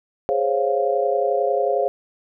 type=chord; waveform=sine; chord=Db major seventh; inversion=second; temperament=equal; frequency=415.3 / 523.3 / 554.4 / 698.5 Hz; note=Ab4 / C5 / Db5 / F5; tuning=0 / 0 / 0 / 0 cents; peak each=-23 dBFS; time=0.29-1.88 s; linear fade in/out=0 ms; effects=none